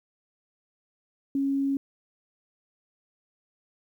sine tone, 275.3 Hz, C#4, 12 cents flat, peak -23 dBFS, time 1.35-1.77 s, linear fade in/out 2 ms, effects 10-bit

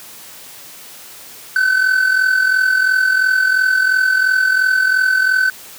triangle tone with amplitude modulation, 1521 Hz, F#6, 47 cents sharp, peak -7 dBFS, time 1.56-5.5 s, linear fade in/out 2 ms, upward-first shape sine, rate 42.9 Hz, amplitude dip 60%, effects white hiss -37 dBFS RMS until 5.78 s + high-pass 100 Hz 12 dB/octave

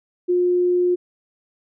sine tone, 356.9 Hz, F4, 38 cents sharp, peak -15 dBFS, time 0.28-0.96 s, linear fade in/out 20 ms, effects none

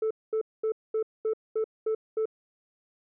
sine tone bursts, 439 Hz, A4, 4 cents flat, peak -22 dBFS, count 8, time 0.02-2.256 s, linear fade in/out 5 ms, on 87 ms, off 220 ms, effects tanh soft clip ceiling -23 dBFS

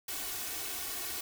white noise with comb filter, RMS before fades -38 dBFS, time 0.08-1.21 s, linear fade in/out 5 ms, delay 2.7 ms, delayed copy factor +0.9, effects none

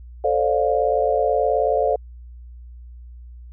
sine chord, D minor seventh, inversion second, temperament just, 440.5 / 528.6 / 587.3 / 704.8 Hz, A4 / C5 / D5 / F5, +2 / +18 / 0 / +16 cents, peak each -22 dBFS, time 0.24-1.96 s, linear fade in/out 5 ms, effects added 60 Hz sine -37 dBFS peak until 3.52 s

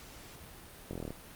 slowing click train, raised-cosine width 2 ms, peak -25 dBFS, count 9, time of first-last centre 0.91-1.106 s, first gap 22 ms, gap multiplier 1.03, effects pink hiss -51 dBFS RMS until 1.35 s + Opus 48 kbps

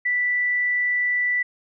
sine tone, 1972 Hz, B6, 3 cents flat, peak -19 dBFS, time 0.05-1.43 s, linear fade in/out 10 ms, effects none

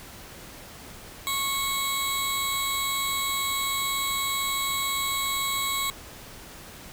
20% pulse tone pair together, 1100 / 3891 Hz, C#6 / B7, -14 / -27 cents, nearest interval octave + minor seventh, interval 2187 cents, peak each -23 dBFS, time 1.27-5.9 s, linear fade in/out 0 ms, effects pink hiss -44 dBFS RMS until 6.92 s

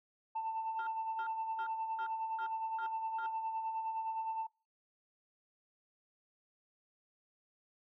sine tone with tremolo, 891 Hz, A5, 22 cents sharp, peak -32 dBFS, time 0.35-4.47 s, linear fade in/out 10 ms, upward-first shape sine, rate 9.7 Hz, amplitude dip 50%
sine tone bursts, 1396.9 Hz, F6, in tune, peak -39 dBFS, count 7, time 0.79-3.263 s, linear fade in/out 2 ms, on 79 ms, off 320 ms
effects noise-tail reverb RT60 0.4 s tail -26 dB re dry + tanh soft clip ceiling -31 dBFS

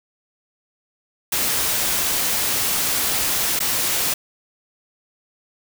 white noise with dropouts, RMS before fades -21 dBFS, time 1.32-4.14 s, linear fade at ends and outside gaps 5 ms, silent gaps 3.592-3.602 s, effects none

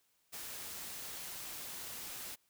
white noise, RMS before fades -45 dBFS, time 0.32-2.36 s, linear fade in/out 20 ms, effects white hiss -75 dBFS RMS until 2.49 s

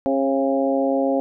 harmonic tone with a mistuned harmonic, 135.8 Hz, C#3, 35 cents flat, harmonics 2 / 3 / 4 / 5 / 6, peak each -21 / -28 / -21 / -26 / -30 dBFS, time 0.06-1.2 s, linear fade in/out 0 ms, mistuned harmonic 5, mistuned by +18 cents, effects none

